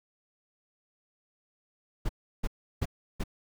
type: noise bursts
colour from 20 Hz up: brown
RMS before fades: -28 dBFS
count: 4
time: 2.05-3.238 s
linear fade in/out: 10 ms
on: 42 ms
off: 340 ms
effects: none